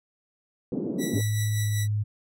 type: band-pass noise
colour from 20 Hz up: pink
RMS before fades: -29 dBFS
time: 0.72-1.21 s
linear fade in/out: 2 ms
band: 210 to 380 Hz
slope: 24 dB/octave
type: tone with tremolo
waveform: 10% pulse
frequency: 1954 Hz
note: B6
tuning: 19 cents flat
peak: -22 dBFS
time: 0.98-1.88 s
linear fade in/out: 50 ms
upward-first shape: triangle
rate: 5.2 Hz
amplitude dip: 55%
type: tone with pitch glide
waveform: sine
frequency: 107.2 to 105.18 Hz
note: A2 to G#2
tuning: -45 to +22 cents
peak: -23 dBFS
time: 1.13-2.04 s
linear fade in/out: 20 ms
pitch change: -33 cents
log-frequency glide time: 1.48-1.81 s
effects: none